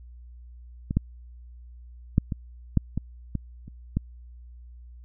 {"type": "clicks", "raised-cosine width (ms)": 5, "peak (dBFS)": [-15, -8, -6, -16, -7, -14, -15, -28, -11], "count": 9, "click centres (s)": [0.909, 0.97, 2.181, 2.322, 2.773, 2.976, 3.353, 3.68, 3.97], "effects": ["added 60 Hz sine -43 dBFS peak until 5.04 s"]}